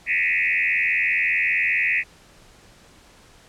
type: tone with frequency modulation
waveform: sine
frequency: 2228 Hz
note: C#7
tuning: 8 cents sharp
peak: -18 dBFS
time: 0.06-2.04 s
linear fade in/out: 50 ms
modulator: 85 Hz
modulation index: 4.3
effects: pink hiss -51 dBFS RMS until 3.48 s + low-pass 9000 Hz 12 dB/octave